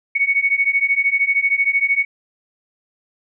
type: beating tone pair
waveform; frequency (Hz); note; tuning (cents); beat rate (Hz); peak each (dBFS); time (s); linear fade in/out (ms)
sine; 2217 / 2230; C#7 / C#7; 0 / +10; 13; -18 / -17; 0.15-2.05; 10
effects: none